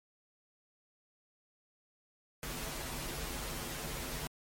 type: noise with comb filter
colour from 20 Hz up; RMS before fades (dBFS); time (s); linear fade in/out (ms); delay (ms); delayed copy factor
pink; -40; 2.43-4.27; 0; 10; -1
effects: MP3 64 kbps